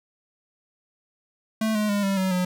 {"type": "tone with pitch steps", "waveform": "square", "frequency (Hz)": [219.6, 211.4, 203.5, 195.87, 188.54, 181.49], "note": ["A3", "G#3", "G#3", "G3", "F#3", "F#3"], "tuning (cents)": [-3, 31, -35, -1, 33, -33], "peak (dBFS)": -22, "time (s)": [1.61, 2.45], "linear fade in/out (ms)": 5, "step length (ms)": 140, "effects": []}